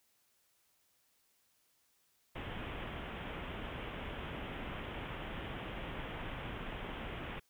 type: low-pass noise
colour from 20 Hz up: pink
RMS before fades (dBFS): -43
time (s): 2.35-7.4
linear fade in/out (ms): 10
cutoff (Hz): 3400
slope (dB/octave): 96
effects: white hiss -74 dBFS RMS until 7.49 s